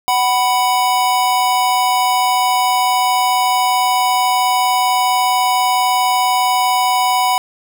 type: tone pair together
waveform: square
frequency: 747.7 / 987.8 Hz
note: F#5 / B5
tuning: +18 / 0 cents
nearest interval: perfect fourth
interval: 482 cents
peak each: -16 dBFS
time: 0.08-7.38 s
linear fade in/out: 0 ms
effects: none